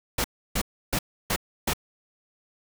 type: noise bursts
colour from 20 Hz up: pink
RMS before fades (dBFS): -25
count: 5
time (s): 0.18-1.735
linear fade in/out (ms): 5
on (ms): 63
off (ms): 310
effects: none